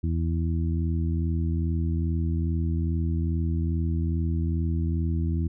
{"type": "harmonic tone", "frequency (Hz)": 82.41, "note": "E2", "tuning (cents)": 0, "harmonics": [1, 2, 3, 4], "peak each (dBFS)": [-24, -30, -34, -36], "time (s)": [0.03, 5.48], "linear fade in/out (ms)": 10, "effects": []}